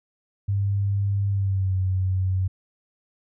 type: tone with pitch glide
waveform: sine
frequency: 99.8 to 93.66 Hz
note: G2 to F#2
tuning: +32 to +22 cents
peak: -20 dBFS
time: 0.48-2.48 s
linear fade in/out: 10 ms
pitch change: -110 cents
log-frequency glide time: 1.29-1.76 s
effects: none